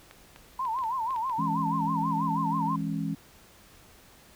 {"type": "clicks", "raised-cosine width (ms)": 0.3, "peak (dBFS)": -30, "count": 8, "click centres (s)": [0.111, 0.361, 0.652, 0.788, 0.838, 1.107, 1.162, 1.297]}
{"type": "tone with vibrato", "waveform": "sine", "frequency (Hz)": 968, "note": "B5", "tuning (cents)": -35, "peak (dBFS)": -27, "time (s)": [0.59, 2.76], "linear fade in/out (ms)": 5, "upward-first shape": "sine", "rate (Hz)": 6.2, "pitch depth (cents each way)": 170}
{"type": "chord", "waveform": "sine", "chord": "C# minor", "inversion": "first", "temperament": "equal with one note detuned", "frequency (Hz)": [164.81, 207.7, 273.5], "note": ["E3", "G#3", "C#4"], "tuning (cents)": [0, 0, -23], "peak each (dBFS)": [-31, -33, -33], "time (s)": [1.38, 3.15], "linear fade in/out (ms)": 10}
{"effects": ["pink hiss -55 dBFS RMS until 4.35 s"]}